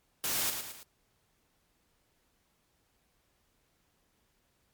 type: noise with echo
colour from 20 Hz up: white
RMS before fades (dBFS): -32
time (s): 0.24-0.5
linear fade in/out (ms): 0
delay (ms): 110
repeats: 3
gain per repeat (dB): -6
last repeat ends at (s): 0.83
effects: pink hiss -73 dBFS RMS until 4.73 s + MP3 96 kbps